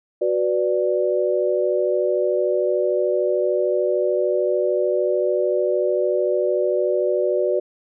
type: chord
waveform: sine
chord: B minor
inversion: second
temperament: equal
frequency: 370 / 493.9 / 587.3 Hz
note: F#4 / B4 / D5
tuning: 0 / 0 / 0 cents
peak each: -21 / -23 / -21 dBFS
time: 0.21-7.6 s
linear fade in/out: 10 ms
effects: none